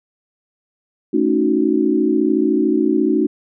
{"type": "chord", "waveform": "sine", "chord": "D# half-diminished seventh", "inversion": "second", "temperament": "equal", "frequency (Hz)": [220, 277.2, 311.1, 370], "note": ["A3", "C#4", "D#4", "F#4"], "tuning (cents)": [0, 0, 0, 0], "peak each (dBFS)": [-21, -19, -17, -19], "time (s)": [1.13, 3.27], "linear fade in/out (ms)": 10, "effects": []}